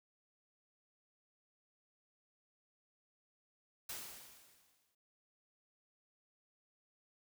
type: noise with exponential decay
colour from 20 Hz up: white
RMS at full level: -43 dBFS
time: 3.89-4.95 s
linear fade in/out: 5 ms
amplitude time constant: 230 ms
effects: noise-tail reverb RT60 0.5 s tail -24 dB re dry